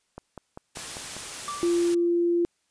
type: click train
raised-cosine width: 1 ms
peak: -24 dBFS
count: 6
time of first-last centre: 0.18-1.166 s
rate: 5.07 Hz
type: noise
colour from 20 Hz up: white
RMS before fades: -36 dBFS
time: 0.75-1.95 s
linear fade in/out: 10 ms
type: tone with exponential decay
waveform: triangle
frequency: 1168 Hz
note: D6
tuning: 10 cents flat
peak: -27 dBFS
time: 1.48-2.08 s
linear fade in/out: 0 ms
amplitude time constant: 130 ms
type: tone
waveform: sine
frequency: 344.6 Hz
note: F4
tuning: 23 cents flat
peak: -20 dBFS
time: 1.63-2.45 s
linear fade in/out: 0 ms
effects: white hiss -72 dBFS RMS until 2.7 s + resampled to 22050 Hz